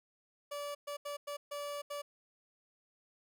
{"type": "tone bursts at uneven times", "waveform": "30% pulse", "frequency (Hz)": 578, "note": "D5", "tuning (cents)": -28, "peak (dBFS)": -36, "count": 6, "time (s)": [[0.51, 0.75], [0.87, 0.97], [1.05, 1.17], [1.27, 1.37], [1.51, 1.82], [1.9, 2.02]], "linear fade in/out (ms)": 10, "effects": []}